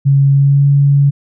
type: tone with pitch glide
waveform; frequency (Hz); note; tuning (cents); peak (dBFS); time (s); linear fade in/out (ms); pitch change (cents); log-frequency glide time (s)
sine; 138.7 to 141.12; C#3 to C#3; +1 to +31; -6; 0.05-1.11; 20; +30; 0.31-0.66
effects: none